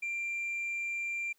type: tone with tanh clipping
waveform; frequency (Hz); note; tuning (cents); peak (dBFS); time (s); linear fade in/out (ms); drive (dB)
sine; 2372; D7; +17; -33; 0.02-1.33; 10; 1
effects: white hiss -72 dBFS RMS until 1.38 s